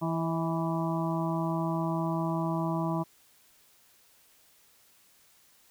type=harmonic tone with a mistuned harmonic; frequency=164.81 Hz; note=E3; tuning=in tune; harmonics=1 / 2 / 4 / 5 / 6 / 7; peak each=-30 / -33 / -36 / -40 / -36 / -41 dBFS; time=0.01-3.04 s; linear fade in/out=20 ms; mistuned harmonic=4; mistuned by=-27 cents; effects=white hiss -62 dBFS RMS until 5.7 s